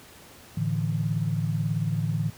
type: chord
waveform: sine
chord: A suspended fourth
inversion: none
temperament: just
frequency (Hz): 110 / 146.67 / 165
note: A2 / D3 / E3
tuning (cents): 0 / -2 / +2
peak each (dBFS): -28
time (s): 0.57-2.3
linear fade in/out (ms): 5
effects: pink hiss -49 dBFS RMS until 2.37 s + high-pass 60 Hz 12 dB/octave